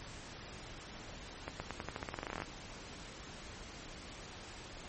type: accelerating click train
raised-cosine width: 0.5 ms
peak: -23 dBFS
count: 18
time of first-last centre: 1.48-2.42 s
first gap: 120 ms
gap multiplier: 0.89
effects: pink hiss -49 dBFS RMS until 4.88 s + MP3 32 kbps